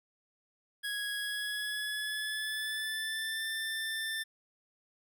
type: tone with pitch glide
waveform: 25% pulse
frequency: 1661.2 to 1780.4 Hz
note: G#6 to A6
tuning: 0 to +20 cents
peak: -30 dBFS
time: 0.83-4.24 s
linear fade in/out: 20 ms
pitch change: +120 cents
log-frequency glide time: 1.17-3.44 s
effects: none